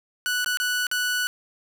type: tone with dropouts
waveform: sawtooth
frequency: 1480 Hz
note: F#6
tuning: in tune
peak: -19 dBFS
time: 0.26-1.27 s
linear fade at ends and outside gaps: 0 ms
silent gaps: 0.445-0.461 / 0.572-0.6 / 0.868-0.914 s
effects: none